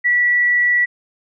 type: tone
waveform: sine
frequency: 1949 Hz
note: B6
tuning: 23 cents flat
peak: -12 dBFS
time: 0.04-0.86 s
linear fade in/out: 20 ms
effects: none